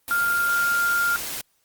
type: tone in noise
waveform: sine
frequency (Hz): 1399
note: F6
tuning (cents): +3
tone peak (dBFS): -19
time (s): 0.11-1.16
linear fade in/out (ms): 0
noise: white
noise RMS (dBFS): -31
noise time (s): 0.08-1.41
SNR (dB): +9
effects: white hiss -67 dBFS RMS until 1.64 s + Opus 32 kbps